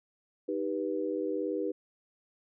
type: chord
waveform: sine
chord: Eb augmented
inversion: none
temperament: equal with one note detuned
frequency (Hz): 311.1 / 392 / 489.1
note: Eb4 / G4 / B4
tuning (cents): 0 / 0 / -17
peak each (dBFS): -34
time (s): 0.48-1.72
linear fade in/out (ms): 10
effects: none